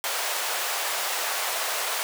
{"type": "high-pass noise", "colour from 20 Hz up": "pink", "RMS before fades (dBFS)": -28, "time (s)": [0.04, 2.03], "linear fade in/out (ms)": 0, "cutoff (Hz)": 590, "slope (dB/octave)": 24, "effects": []}